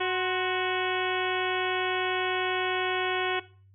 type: harmonic tone with a mistuned harmonic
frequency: 370 Hz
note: F#4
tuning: in tune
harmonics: 1 / 2 / 3 / 4 / 5 / 6 / 7 / 8 / 9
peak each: -29 / -32 / -34 / -35 / -36 / -37 / -37 / -38 / -39 dBFS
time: 0-3.4 s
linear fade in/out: 10 ms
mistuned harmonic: 3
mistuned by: -68 cents
effects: noise-tail reverb RT60 0.4 s tail -18 dB re dry + added 97 Hz sine -54 dBFS peak until 3.74 s